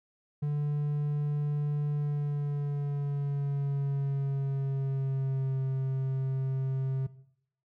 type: tone with pitch glide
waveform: triangle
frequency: 146.83 to 133.1 Hz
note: D3 to C3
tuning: 0 to +30 cents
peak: -25 dBFS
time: 0.42-7.07 s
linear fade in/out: 10 ms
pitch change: -170 cents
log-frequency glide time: 1.93-5.6 s
effects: noise-tail reverb RT60 0.7 s tail -17 dB re dry